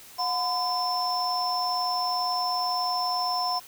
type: tone cluster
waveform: sine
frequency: 724 / 1012 / 5330 Hz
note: F#5 / B5 / E8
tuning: -38 / +42 / +18 cents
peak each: -28 dBFS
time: 0.18-3.6 s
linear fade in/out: 20 ms
effects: tanh soft clip ceiling -17 dBFS + white hiss -48 dBFS RMS until 3.67 s